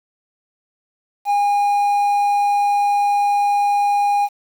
triangle tone, 815 Hz, G#5, 33 cents flat, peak -12 dBFS, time 1.25-4.29 s, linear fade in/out 50 ms, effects 7-bit

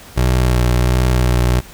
25% pulse tone with vibrato, 61.74 Hz, B1, in tune, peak -8 dBFS, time 0.16-1.61 s, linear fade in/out 20 ms, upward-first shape sine, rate 1.4 Hz, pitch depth 26 cents each way, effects pink hiss -39 dBFS RMS until 1.73 s

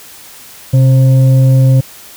sine tone with frequency modulation, 130 Hz, C3, 11 cents flat, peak -4 dBFS, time 0.73-1.81 s, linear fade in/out 10 ms, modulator 400 Hz, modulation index 0.31, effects white hiss -35 dBFS RMS until 2.16 s

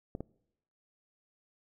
clicks, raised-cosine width 2 ms, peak -24 dBFS, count 2, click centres 0.151 / 0.206 s, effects noise-tail reverb RT60 0.8 s tail -23 dB re dry

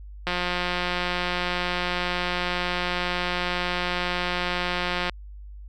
click train, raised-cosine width 0.3 ms, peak -10 dBFS, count 860, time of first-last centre 0.27-5.096 s, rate 178 Hz, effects added 50 Hz sine -38 dBFS peak until 5.68 s

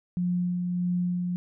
sine tone with tremolo, 177.9 Hz, F3, 32 cents sharp, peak -23 dBFS, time 0.17-1.36 s, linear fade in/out 0 ms, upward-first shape sine, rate 1.6 Hz, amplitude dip 30%, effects none

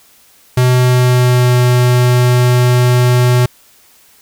square tone with pitch glide, 125.8 to 123.92 Hz, B2 to B2, +32 to +6 cents, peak -8 dBFS, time 0.57-3.46 s, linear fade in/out 5 ms, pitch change -26 cents, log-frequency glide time 0.71-1.56 s, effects white hiss -47 dBFS RMS until 4.21 s

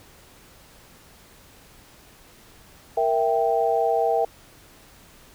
sine chord, E diminished, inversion second, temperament equal, 466.2 / 659.3 / 784 Hz, Bb4 / E5 / G5, 0 / 0 / 0 cents, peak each -23 dBFS, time 2.97-4.25 s, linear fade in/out 5 ms, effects pink hiss -51 dBFS RMS until 5.34 s

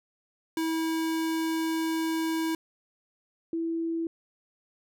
square / sine tone pair in turn, 323.6 / 330.4 Hz, E4 / E4, -32 / +4 cents, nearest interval unison, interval 36 cents, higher second, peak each -27 dBFS, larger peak neither, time 0.57-2.55 / 3.53-4.07 s, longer first, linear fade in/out 2 ms, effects none

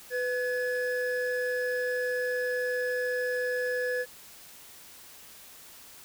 triangle tone pair together, 498.5 / 1703 Hz, B4 / G#6, +16 / +43 cents, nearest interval octave + major sixth, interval 2127 cents, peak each -27 / -30 dBFS, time 0.1-4.06 s, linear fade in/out 50 ms, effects white hiss -50 dBFS RMS until 6.04 s

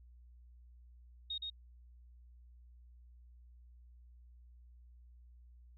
sine tone with echo, 3729 Hz, A#7, in tune, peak -37 dBFS, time 1.3-1.38 s, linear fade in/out 5 ms, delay 120 ms, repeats 1, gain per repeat -2 dB, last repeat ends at 1.5 s, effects added 60 Hz sine -56 dBFS peak until 5.77 s

